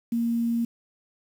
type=tone; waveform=sine; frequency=233.1 Hz; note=A#3; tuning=in tune; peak=-22 dBFS; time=0.12-0.65 s; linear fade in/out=5 ms; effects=8-bit